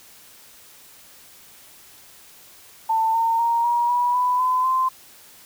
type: tone with pitch steps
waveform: sine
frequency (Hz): 893 / 912.3 / 932 / 952.1 / 972.7 / 993.7 / 1015.2 / 1037.1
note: A5 / A#5 / A#5 / A#5 / B5 / B5 / B5 / C6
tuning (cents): +25 / -38 / -1 / +36 / -27 / +10 / +47 / -16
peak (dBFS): -17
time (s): 2.89-4.89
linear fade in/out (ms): 10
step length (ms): 250
effects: white hiss -48 dBFS RMS until 5.45 s